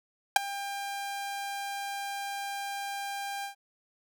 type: tone with ADSR envelope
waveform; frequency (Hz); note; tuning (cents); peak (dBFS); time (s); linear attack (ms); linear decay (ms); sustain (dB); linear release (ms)
sawtooth; 798; G5; +31; -9; 0.36-3.55; 3; 12; -21; 110
effects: none